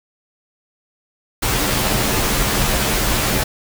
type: noise with comb filter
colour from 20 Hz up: pink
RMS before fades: -18 dBFS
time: 1.42-3.44 s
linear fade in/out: 10 ms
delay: 12 ms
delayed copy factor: -0.65
effects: none